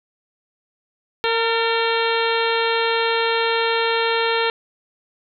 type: harmonic tone with a mistuned harmonic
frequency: 458.5 Hz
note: A#4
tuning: 29 cents flat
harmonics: 1 / 2 / 3 / 4 / 5 / 6 / 7 / 8 / 9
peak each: -21 / -24 / -26 / -27 / -28 / -29 / -29 / -30 / -31 dBFS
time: 1.24-4.5 s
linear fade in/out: 0 ms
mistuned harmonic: 4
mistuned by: -38 cents
effects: none